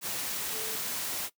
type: tone in noise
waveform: sine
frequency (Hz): 440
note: A4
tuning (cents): 0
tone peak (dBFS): -41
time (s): 0.51-0.79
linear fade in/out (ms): 50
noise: white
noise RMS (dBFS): -34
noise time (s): 0.01-1.3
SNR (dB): -10
effects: noise-tail reverb RT60 0.1 s tail -18 dB re dry + high-pass 100 Hz 12 dB/octave